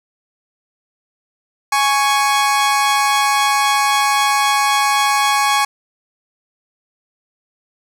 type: tone pair together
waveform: sawtooth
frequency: 832 / 1110.6 Hz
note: G#5 / C#6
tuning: +3 / +3 cents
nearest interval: perfect fourth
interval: 500 cents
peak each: -12 dBFS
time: 1.72-5.65 s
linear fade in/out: 5 ms
effects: low-pass 12000 Hz 12 dB/octave + 8-bit